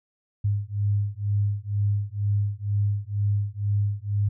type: beating tone pair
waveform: sine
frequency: 101.2 / 103.3 Hz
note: G#2 / G#2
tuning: -44 / -9 cents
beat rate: 2.1 Hz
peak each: -25 dBFS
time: 0.44-4.29 s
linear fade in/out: 10 ms
effects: none